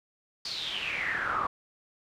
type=noise with band-pass filter sweep; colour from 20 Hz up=brown; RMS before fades=-32 dBFS; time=0.45-1.47 s; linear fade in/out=5 ms; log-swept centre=4700 to 1100 Hz; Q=8.3; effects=none